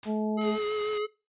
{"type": "noise with exponential decay", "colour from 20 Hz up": "white", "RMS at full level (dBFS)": -37, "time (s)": [0.03, 0.3], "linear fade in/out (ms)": 2, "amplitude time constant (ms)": 58}
{"type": "harmonic tone", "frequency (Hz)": 214.7, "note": "A3", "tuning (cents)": -42, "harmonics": [1, 2, 3, 4], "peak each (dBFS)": [-27, -33, -37, -39], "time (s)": [0.05, 0.59], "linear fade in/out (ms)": 50}
{"type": "tone with vibrato", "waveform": "square", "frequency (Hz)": 422.9, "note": "G#4", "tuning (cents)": 31, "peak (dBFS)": -28, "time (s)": [0.37, 1.07], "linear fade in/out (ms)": 20, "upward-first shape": "triangle", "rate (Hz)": 6.1, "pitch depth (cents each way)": 27}
{"type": "noise", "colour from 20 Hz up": "white", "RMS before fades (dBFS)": -41, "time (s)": [0.41, 0.98], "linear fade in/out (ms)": 2}
{"effects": ["noise-tail reverb RT60 0.3 s tail -22 dB re dry", "resampled to 8000 Hz"]}